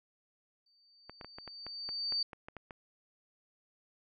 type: tone with exponential growth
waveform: sine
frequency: 4600 Hz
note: D8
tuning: 37 cents flat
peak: -29 dBFS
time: 0.66-2.23 s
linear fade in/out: 5 ms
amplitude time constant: 340 ms
type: clicks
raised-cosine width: 0.5 ms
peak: -30 dBFS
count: 12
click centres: 1.096 / 1.212 / 1.246 / 1.385 / 1.477 / 1.666 / 1.89 / 2.123 / 2.332 / 2.485 / 2.567 / 2.708 s
effects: none